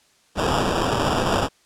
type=noise with sample-and-hold; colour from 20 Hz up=blue; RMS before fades=-21 dBFS; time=0.35-1.49 s; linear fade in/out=50 ms; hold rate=2100 Hz; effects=white hiss -59 dBFS RMS until 1.65 s + low-pass 8000 Hz 12 dB/octave